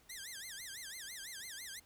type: tone with vibrato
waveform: 10% pulse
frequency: 1817 Hz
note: A#6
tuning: 45 cents flat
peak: -36 dBFS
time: 0.09-1.8 s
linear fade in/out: 10 ms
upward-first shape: sine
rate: 6 Hz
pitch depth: 260 cents each way
effects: pink hiss -67 dBFS RMS until 1.85 s